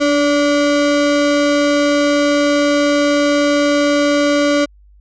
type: ring-modulated tone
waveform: square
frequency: 433.6 Hz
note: A4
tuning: 25 cents flat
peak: -9 dBFS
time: 0-4.66 s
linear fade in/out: 20 ms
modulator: 142 Hz
effects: added 50 Hz sine -43 dBFS peak until 5 s + resampled to 16000 Hz